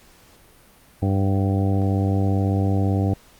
harmonic tone with a mistuned harmonic, 98 Hz, G2, in tune, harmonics 1 / 2 / 3 / 4 / 5 / 6 / 7 / 8, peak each -19 / -25 / -26 / -33 / -32 / -37 / -35 / -34 dBFS, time 1.02-3.14 s, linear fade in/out 5 ms, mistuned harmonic 8, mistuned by -28 cents, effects pink hiss -52 dBFS RMS until 3.39 s + Opus 48 kbps

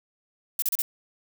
violet noise bursts, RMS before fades -25 dBFS, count 4, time 0.59-0.82 s, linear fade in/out 2 ms, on 32 ms, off 34 ms, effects none

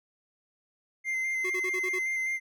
triangle tone with vibrato, 2084 Hz, C7, 7 cents flat, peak -26 dBFS, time 1.04-2.4 s, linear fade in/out 50 ms, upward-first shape square, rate 4.9 Hz, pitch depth 15 cents each way
square tone bursts, 370 Hz, F#4, in tune, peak -34 dBFS, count 6, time 1.44-1.992 s, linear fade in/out 10 ms, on 62 ms, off 36 ms
effects none

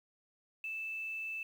sine tone with quantisation, 2637 Hz, E7, in tune, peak -37 dBFS, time 0.64-1.43 s, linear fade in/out 2 ms, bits 10, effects none

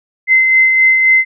sine tone with tremolo, 2063 Hz, C7, 25 cents flat, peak -5 dBFS, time 0.27-1.25 s, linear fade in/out 50 ms, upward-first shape sine, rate 3.8 Hz, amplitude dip 35%, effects none

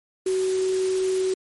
sine tone in noise, 375.9 Hz, F#4, 27 cents sharp, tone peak -20 dBFS, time 0.26-1.34 s, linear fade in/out 5 ms, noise white, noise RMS -36 dBFS, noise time 0.26-1.34 s, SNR +13 dB, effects MP3 48 kbps

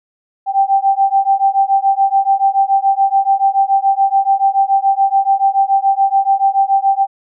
sine beating tone pair, 780 / 787 Hz, G5 / G5, -9 / +7 cents, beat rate 7 Hz, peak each -13 dBFS, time 0.46-7.07 s, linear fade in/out 50 ms, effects none

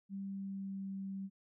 sine tone with pitch glide, 196 to 194.08 Hz, G3 to G3, 0 to -17 cents, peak -39 dBFS, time 0.09-1.3 s, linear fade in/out 50 ms, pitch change -17 cents, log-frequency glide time 0.22-0.91 s, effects none

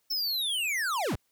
square linear sweep, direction down, 5370 to 32.7 Hz, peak -28 dBFS, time 0.1-1.16 s, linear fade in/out 10 ms, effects white hiss -73 dBFS RMS until 1.31 s

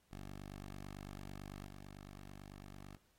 10% pulse tone with level steps, 49 Hz, G1, in tune, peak -39 / -43 dBFS, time 0.11-2.97 s, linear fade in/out 10 ms, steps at 1.66 s, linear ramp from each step 10 ms, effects pink hiss -75 dBFS RMS until 3.18 s + AAC 48 kbps

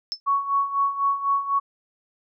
sine tone with exponential decay, 5274 Hz, E8, in tune, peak -20 dBFS, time 0.12-0.2 s, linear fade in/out 0 ms, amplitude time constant 16 ms
sine tone with tremolo, 1114 Hz, C#6, 8 cents sharp, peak -17 dBFS, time 0.26-1.6 s, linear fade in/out 20 ms, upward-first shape sine, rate 4 Hz, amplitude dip 75%
effects none

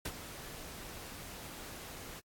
pink noise with ADSR envelope, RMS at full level -37 dBFS, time 0.05-2.21 s, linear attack 5 ms, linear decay 54 ms, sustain -10 dB, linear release 29 ms, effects AAC 64 kbps

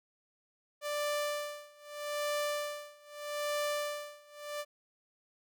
sawtooth tone with tremolo, 589 Hz, D5, 5 cents sharp, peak -27 dBFS, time 0.81-4.65 s, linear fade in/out 50 ms, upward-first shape sine, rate 0.8 Hz, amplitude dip 95%, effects none

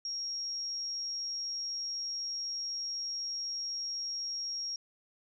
sine tone, 5588 Hz, F8, in tune, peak -34 dBFS, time 0.05-4.76 s, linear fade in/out 2 ms, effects none

